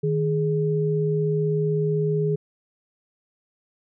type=tone pair together; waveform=sine; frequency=155.7 / 417 Hz; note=D#3 / G#4; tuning=+2 / +7 cents; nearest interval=octave + perfect fourth; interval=1705 cents; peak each=-22 / -23 dBFS; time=0.03-2.36 s; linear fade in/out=10 ms; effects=none